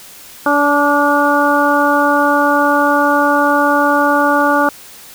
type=harmonic tone with a mistuned harmonic; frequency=288.3 Hz; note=D4; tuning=32 cents flat; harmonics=1 / 2 / 3 / 4 / 5; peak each=-16 / -16 / -16 / -16 / -16 dBFS; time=0.46-4.69 s; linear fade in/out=2 ms; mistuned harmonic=4; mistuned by=+19 cents; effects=white hiss -37 dBFS RMS until 5.14 s